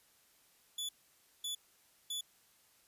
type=tone bursts; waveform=sawtooth; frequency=3450 Hz; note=A7; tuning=35 cents flat; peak=-34 dBFS; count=3; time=0.78-2.21 s; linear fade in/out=5 ms; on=110 ms; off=550 ms; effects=white hiss -68 dBFS RMS until 2.87 s + resampled to 32000 Hz